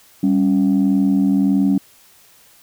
sine tone pair together, 196 / 277.5 Hz, G3 / C#4, 0 / +2 cents, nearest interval tritone, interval 602 cents, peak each -14 dBFS, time 0.23-1.78 s, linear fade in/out 5 ms, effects tanh soft clip ceiling -8 dBFS + white hiss -50 dBFS RMS until 2.62 s

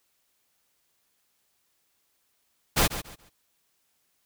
pink noise with echo, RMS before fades -21 dBFS, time 2.76-2.88 s, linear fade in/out 20 ms, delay 140 ms, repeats 3, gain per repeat -12 dB, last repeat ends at 3.3 s, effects white hiss -72 dBFS RMS until 4.25 s

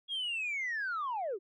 sine linear sweep, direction down, 3322 to 344.1 Hz, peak -31 dBFS, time 0.08-1.39 s, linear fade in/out 50 ms, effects tanh soft clip ceiling -30 dBFS

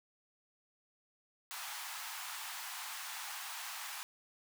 pink high-pass noise, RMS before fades -44 dBFS, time 1.51-4.03 s, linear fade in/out 0 ms, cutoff 790 Hz, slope 48 dB/octave, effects none

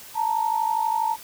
sine tone pair together, 880 / 932.3 Hz, A5 / A#5, 0 / 0 cents, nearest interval minor second, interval 100 cents, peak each -23 / -24 dBFS, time 0.14-1.17 s, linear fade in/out 50 ms, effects white hiss -43 dBFS RMS until 1.23 s

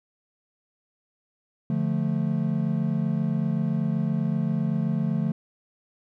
triangle chord, D minor, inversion none, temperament equal, 146.83 / 174.61 / 220 Hz, D3 / F3 / A3, 0 / 0 / 0 cents, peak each -25 / -25 / -25 dBFS, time 1.7-5.32 s, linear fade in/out 2 ms, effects none

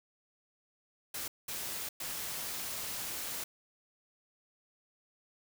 white noise bursts at uneven times, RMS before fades -39 dBFS, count 3, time 1.14-1.28 / 1.48-1.89 / 2-3.44 s, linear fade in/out 5 ms, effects none

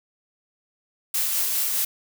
blue noise with tremolo, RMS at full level -23 dBFS, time 1.14-1.85 s, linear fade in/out 5 ms, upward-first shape sine, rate 4.9 Hz, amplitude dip 25%, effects none

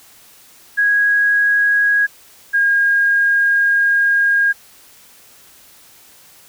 sine tone pair in turn, 1652 / 1624.6 Hz, G#6 / G#6, -10 / -39 cents, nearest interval unison, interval 29 cents, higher first, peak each -11 dBFS, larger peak neither, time 0.77-2.07 / 2.53-4.53 s, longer second, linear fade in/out 20 ms, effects white hiss -46 dBFS RMS until 6.48 s

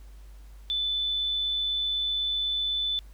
sine tone with amplitude modulation, 3504 Hz, A7, 8 cents flat, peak -24 dBFS, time 0.7-2.99 s, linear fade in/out 0 ms, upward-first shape sine, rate 140 Hz, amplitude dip 25%, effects added 50 Hz sine -44 dBFS peak until 3.13 s + pink hiss -61 dBFS RMS until 3.13 s

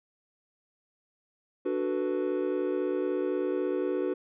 triangle chord, B minor seventh, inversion first, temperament equal, 293.7 / 370 / 440 / 493.9 Hz, D4 / F#4 / A4 / B4, 0 / 0 / 0 / 0 cents, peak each -31 / -28 / -34 / -31 dBFS, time 1.65-4.14 s, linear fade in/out 10 ms, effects resampled to 8000 Hz

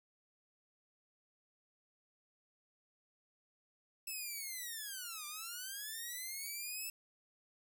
5% pulse linear two-way sweep, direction down then up, 2643 to 1174.7 to 2643 Hz, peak -32 dBFS, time 4.07-6.9 s, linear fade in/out 5 ms, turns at 5.26 s, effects none

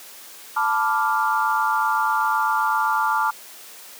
sine chord, B half-diminished seventh, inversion third, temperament equal, 880 / 987.8 / 1174.7 / 1396.9 Hz, A5 / B5 / D6 / F6, 0 / 0 / 0 / 0 cents, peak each -22 / -27 / -23 / -24 dBFS, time 0.56-3.31 s, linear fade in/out 10 ms, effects white hiss -42 dBFS RMS until 3.99 s + high-pass 300 Hz 12 dB/octave

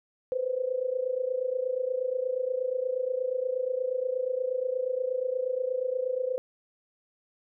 sine tone with amplitude modulation, 510 Hz, C5, 44 cents flat, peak -23 dBFS, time 0.32-6.38 s, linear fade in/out 0 ms, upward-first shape sine, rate 28.4 Hz, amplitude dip 80%, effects none

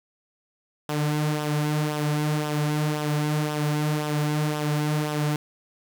sawtooth tone with flanger, 150.3 Hz, D3, 40 cents sharp, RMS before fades -25 dBFS, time 0.89-5.36 s, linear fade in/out 2 ms, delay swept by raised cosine 0.44 to 5.04 ms, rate 1.9 Hz, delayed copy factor -0.55, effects 8-bit

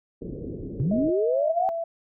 white low-pass noise, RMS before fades -35 dBFS, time 0.21-1.11 s, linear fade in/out 10 ms, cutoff 460 Hz, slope 48 dB/octave
sine linear sweep, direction up, 117.5 to 777 Hz, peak -21 dBFS, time 0.8-1.69 s, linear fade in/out 0 ms
sine tone with pitch glide, 630 to 667.5 Hz, D#5 to E5, +21 to +22 cents, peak -26 dBFS, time 0.91-1.84 s, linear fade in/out 5 ms, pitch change +101 cents, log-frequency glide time 1.28-1.4 s
effects none

